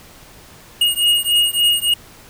square beating tone pair, 2866 / 2869.5 Hz, F7 / F7, +44 / +46 cents, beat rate 3.5 Hz, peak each -17 / -17 dBFS, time 0.81-1.94 s, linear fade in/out 5 ms, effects pink hiss -43 dBFS RMS until 2.29 s

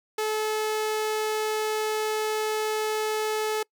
sawtooth tone, 431.6 Hz, A4, 33 cents flat, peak -21 dBFS, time 0.18-3.63 s, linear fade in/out 5 ms, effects noise-tail reverb RT60 0.1 s tail -26 dB re dry

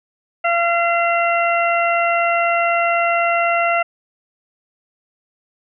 harmonic tone, 684 Hz, F5, 36 cents flat, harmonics 1 / 2 / 3 / 4, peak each -17 / -20 / -22 / -23 dBFS, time 0.44-3.83 s, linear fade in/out 10 ms, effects none

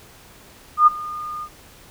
sine tone with ADSR envelope, 1219 Hz, D#6, 36 cents flat, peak -6 dBFS, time 0.77-1.49 s, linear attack 99 ms, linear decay 18 ms, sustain -21 dB, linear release 64 ms, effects pink hiss -47 dBFS RMS until 1.9 s

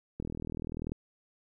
click train, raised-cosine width 3 ms, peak -24 dBFS, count 30, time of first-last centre 0.2-0.92 s, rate 40.3 Hz, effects 11-bit

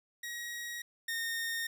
sawtooth tone pair in turn, 1897 / 1838.7 Hz, A#6 / A#6, +30 / -24 cents, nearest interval minor second, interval 54 cents, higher first, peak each -35 / -30 dBFS, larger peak second, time 0.23-0.82 / 1.08-1.67 s, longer neither, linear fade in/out 5 ms, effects none

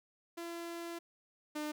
sawtooth tone pair in turn, 339.2 / 301.3 Hz, E4 / D4, +50 / +44 cents, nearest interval major second, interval 206 cents, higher first, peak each -37 / -33 dBFS, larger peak second, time 0.37-0.99 / 1.55-1.72 s, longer first, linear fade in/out 10 ms, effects none

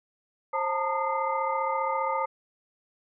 sine tone cluster, 532 / 885 / 920 / 1224 / 2072 Hz, C5 / A5 / A#5 / D#6 / C7, +29 / +10 / -23 / -29 / -17 cents, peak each -31 / -30 / -33 / -30 / -39 dBFS, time 0.53-2.26 s, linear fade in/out 10 ms, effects none

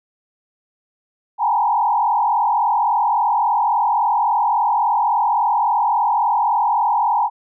sine tone with frequency modulation, 886 Hz, A5, 12 cents sharp, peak -14 dBFS, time 1.38-7.3 s, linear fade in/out 50 ms, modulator 43.6 Hz, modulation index 2.1, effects none

